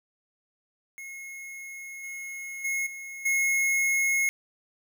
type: tone with level steps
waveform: square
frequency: 2167 Hz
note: C#7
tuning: 40 cents flat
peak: -39 / -36 / -27 / -38 / -23 dBFS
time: 0.98-4.29 s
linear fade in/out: 0 ms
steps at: 2.03 / 2.64 / 2.86 / 3.25 s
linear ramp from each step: 10 ms
effects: 10-bit